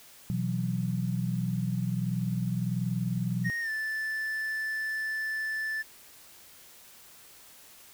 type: chord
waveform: sine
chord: B suspended fourth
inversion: none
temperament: equal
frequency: 123.47 / 164.81 / 185 Hz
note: B2 / E3 / F#3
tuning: 0 / 0 / 0 cents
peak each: -31 / -33 / -31 dBFS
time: 0.3-3.5 s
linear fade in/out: 0 ms
type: tone with pitch glide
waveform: triangle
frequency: 1860 to 1755.6 Hz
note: A#6 to A6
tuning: -4 to -4 cents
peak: -28 dBFS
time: 3.44-5.83 s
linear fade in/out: 20 ms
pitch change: -100 cents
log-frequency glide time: 3.61-3.7 s
effects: white hiss -53 dBFS RMS until 7.93 s